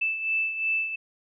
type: beating tone pair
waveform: sine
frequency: 2637 / 2639.8 Hz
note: E7 / E7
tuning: 0 / +2 cents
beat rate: 2.8 Hz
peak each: -25 / -32 dBFS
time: 0.01-0.96 s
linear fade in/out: 10 ms
effects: none